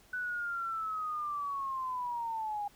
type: linear sweep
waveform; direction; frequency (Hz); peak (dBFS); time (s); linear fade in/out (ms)
sine; down; 1499 to 809; -33; 0.13-2.68; 5
effects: pink hiss -62 dBFS RMS until 2.75 s